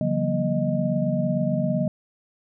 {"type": "tone cluster", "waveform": "sine", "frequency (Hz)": [142, 171.4, 189.1, 237.5, 619], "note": ["C#3", "F3", "F#3", "A#3", "D#5"], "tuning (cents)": [42, -32, 38, 33, -9], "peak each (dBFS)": -27, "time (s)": [0.01, 1.88], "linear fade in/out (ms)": 2, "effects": []}